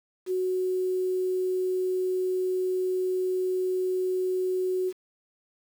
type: tone with quantisation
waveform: sine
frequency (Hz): 370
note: F#4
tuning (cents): 0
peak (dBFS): -24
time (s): 0.26-4.93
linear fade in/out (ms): 50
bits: 8
effects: none